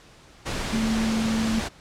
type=tone in noise; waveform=sine; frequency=222.6 Hz; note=A3; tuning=20 cents sharp; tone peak=-22 dBFS; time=0.72-1.61 s; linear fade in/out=20 ms; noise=pink; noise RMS=-29 dBFS; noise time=0.45-1.69 s; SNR=+4 dB; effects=pink hiss -51 dBFS RMS until 1.8 s + low-pass 7000 Hz 12 dB/octave